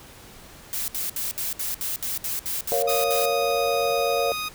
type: noise bursts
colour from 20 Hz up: blue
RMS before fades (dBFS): -28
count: 12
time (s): 0.73-3.256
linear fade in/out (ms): 0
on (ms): 150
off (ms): 66
type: chord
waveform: sine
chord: Bb minor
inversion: none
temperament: equal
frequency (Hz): 466.2 / 554.4 / 698.5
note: Bb4 / Db5 / F5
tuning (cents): 0 / 0 / 0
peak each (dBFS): -25 / -25 / -26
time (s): 2.72-4.32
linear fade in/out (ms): 0
type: tone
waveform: 15% pulse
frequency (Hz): 1244.5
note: D#6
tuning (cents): 0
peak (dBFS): -21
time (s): 2.87-4.49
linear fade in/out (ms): 10
effects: pink hiss -46 dBFS RMS until 4.54 s